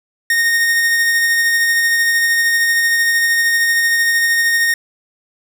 45% pulse tone with tremolo, 1849 Hz, A#6, 15 cents flat, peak -11 dBFS, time 0.3-4.74 s, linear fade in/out 2 ms, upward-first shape sine, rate 13 Hz, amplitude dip 25%, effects none

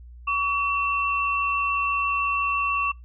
sine tone pair together, 1134 / 2697 Hz, C#6 / E7, +39 / +39 cents, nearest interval octave + minor third, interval 1500 cents, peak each -23 / -26 dBFS, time 0.27-2.92 s, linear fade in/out 10 ms, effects noise-tail reverb RT60 0.2 s tail -23 dB re dry + added 60 Hz sine -41 dBFS peak until 3.04 s

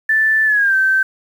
sine tone with pitch glide, 1760 to 1550 Hz, A6 to G6, 0 to -20 cents, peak -11 dBFS, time 0.09-1.03 s, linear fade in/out 5 ms, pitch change -220 cents, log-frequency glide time 0.45-0.75 s, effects 7-bit

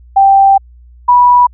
sine tone pair in turn, 784 / 979.1 Hz, G5 / B5, 0 / -15 cents, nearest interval major third, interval 385 cents, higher second, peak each -3 dBFS, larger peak neither, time 0.16-0.58 / 1.08-1.47 s, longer first, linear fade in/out 10 ms, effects added 60 Hz sine -36 dBFS peak until 1.53 s

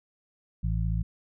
harmonic tone, 55 Hz, A1, in tune, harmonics 1 / 2 / 3, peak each -27 / -30 / -32 dBFS, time 0.63-1.03 s, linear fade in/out 10 ms, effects none

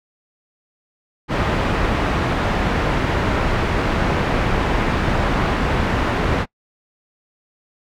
pink low-pass noise, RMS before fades -19 dBFS, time 1.28-6.46 s, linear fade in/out 50 ms, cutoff 2100 Hz, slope 12 dB/octave, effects noise-tail reverb RT60 0.1 s tail -24 dB re dry

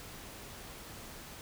silence, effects pink hiss -48 dBFS RMS until 1.41 s

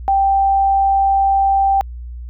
sine tone, 784 Hz, G5, in tune, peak -11 dBFS, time 0.08-1.81 s, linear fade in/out 0 ms, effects added 60 Hz sine -27 dBFS peak until 2.29 s

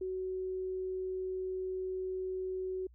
sine tone, 373.4 Hz, F#4, 16 cents sharp, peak -34 dBFS, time 0.01-2.87 s, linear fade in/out 5 ms, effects added 60 Hz sine -56 dBFS peak until 2.94 s

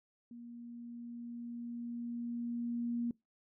sine tone with level ramp, 237.1 Hz, A#3, 30 cents sharp, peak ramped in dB -47 to -32 dBFS, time 0.31-3.11 s, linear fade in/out 2 ms, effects noise-tail reverb RT60 0.2 s tail -23 dB re dry

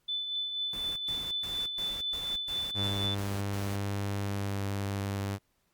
sine tone with tremolo, 3505 Hz, A7, 7 cents flat, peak -29 dBFS, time 0.08-3.15 s, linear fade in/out 10 ms, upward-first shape triangle, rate 4.1 Hz, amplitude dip 50%
pink noise bursts, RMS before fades -45 dBFS, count 9, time 0.73-3.76 s, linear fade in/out 2 ms, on 230 ms, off 120 ms
sawtooth tone with pitch glide, 100 to 99.37 Hz, G2 to G2, +35 to +24 cents, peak -27 dBFS, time 2.74-5.39 s, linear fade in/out 50 ms, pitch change -11 cents, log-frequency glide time 4.24-4.65 s
effects pink hiss -74 dBFS RMS until 5.73 s + Opus 48 kbps

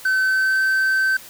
triangle tone with pitch glide, 1529 to 1545 Hz, G6 to G6, -44 to -26 cents, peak -14 dBFS, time 0.05-1.17 s, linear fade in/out 5 ms, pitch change +18 cents, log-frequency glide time 0.22-0.62 s, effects white hiss -41 dBFS RMS until 1.29 s

